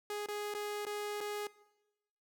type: tone with dropouts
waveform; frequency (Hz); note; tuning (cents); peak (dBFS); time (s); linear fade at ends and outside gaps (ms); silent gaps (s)
sawtooth; 415.3; G#4; 0; -33; 0.1-1.47; 2; 0.261-0.285 / 0.54-0.548 / 0.852-0.866 / 1.206-1.21
effects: noise-tail reverb RT60 1.0 s tail -20 dB re dry